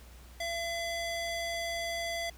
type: tone with band-pass filter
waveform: square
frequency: 676 Hz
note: E5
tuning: 43 cents sharp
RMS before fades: -35 dBFS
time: 0.4-2.3 s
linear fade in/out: 5 ms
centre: 3300 Hz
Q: 0.54
effects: added 60 Hz sine -50 dBFS peak until 2.37 s + pink hiss -57 dBFS RMS until 2.37 s